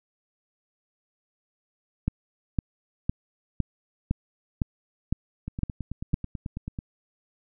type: two click trains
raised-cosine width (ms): 5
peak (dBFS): -11 / -20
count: 9 / 13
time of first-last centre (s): 2.08-6.141 / 5.48-6.789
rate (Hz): 1.97 / 9.17
effects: none